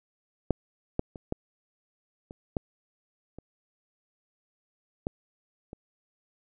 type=clicks; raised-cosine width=2 ms; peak=-9 / -12 / -27 / -15 / -28 / -14 / -29 / -16 / -27 dBFS; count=9; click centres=0.507 / 0.994 / 1.158 / 1.324 / 2.309 / 2.568 / 3.386 / 5.069 / 5.731 s; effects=none